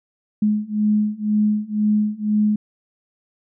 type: beating tone pair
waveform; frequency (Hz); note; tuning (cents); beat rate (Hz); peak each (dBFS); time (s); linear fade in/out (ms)
sine; 210.1 / 212.1; G#3 / G#3; +20 / +37; 2; -20 / -19; 0.42-2.56; 5
effects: none